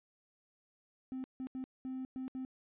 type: tone bursts at uneven times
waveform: triangle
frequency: 260 Hz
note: C4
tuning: 11 cents flat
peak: -35 dBFS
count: 6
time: 1.12-1.24 / 1.4-1.47 / 1.55-1.64 / 1.85-2.05 / 2.16-2.28 / 2.35-2.45 s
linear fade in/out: 0 ms
effects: tanh soft clip ceiling -33 dBFS + resampled to 8000 Hz